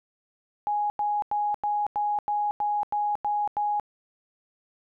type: tone bursts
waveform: sine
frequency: 830.6 Hz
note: G#5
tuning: in tune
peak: -23 dBFS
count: 10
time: 0.67-3.798 s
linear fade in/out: 0 ms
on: 230 ms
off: 92 ms
effects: none